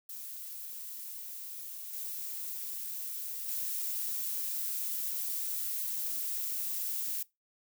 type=noise with level steps; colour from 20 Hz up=violet; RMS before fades=-43 / -39 / -35 dBFS; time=0.09-7.23 s; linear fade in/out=5 ms; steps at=1.93 / 3.48 s; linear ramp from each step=5 ms; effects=noise-tail reverb RT60 0.2 s tail -21 dB re dry